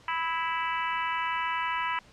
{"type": "harmonic tone with a mistuned harmonic", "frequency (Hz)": 329.6, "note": "E4", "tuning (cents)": 0, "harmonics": [3, 4, 5, 6, 7, 8, 9], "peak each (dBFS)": [-30, -35, -37, -36, -39, -39, -41], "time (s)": [0.08, 1.99], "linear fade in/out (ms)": 2, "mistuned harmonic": 4, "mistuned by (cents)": -19, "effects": ["pink hiss -56 dBFS RMS until 2.12 s", "low-pass 6000 Hz 12 dB/octave"]}